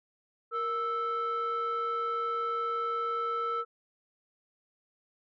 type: tone pair together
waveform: sine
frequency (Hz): 467 / 1318.5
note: A#4 / E6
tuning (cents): +3 / 0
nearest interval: octave + tritone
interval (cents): 1797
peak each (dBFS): -33 / -28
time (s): 0.51-3.65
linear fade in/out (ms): 50
effects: tanh soft clip ceiling -26 dBFS